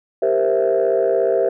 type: chord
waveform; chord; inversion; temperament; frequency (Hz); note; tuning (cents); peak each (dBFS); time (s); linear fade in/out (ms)
sine; C dominant seventh; second; equal; 392 / 466.2 / 523.3 / 659.3; G4 / Bb4 / C5 / E5; 0 / 0 / 0 / 0; -19; 0.22-1.49; 5
effects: tanh soft clip ceiling -8 dBFS